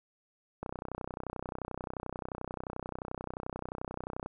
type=click train; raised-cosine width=1 ms; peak=-23 dBFS; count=115; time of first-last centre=0.63-4.261 s; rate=31.4 Hz; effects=none